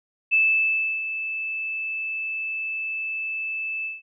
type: tone with ADSR envelope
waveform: sine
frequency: 2628 Hz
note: E7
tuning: 6 cents flat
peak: -15 dBFS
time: 0.31-4.02 s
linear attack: 26 ms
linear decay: 680 ms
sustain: -11 dB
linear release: 170 ms
effects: none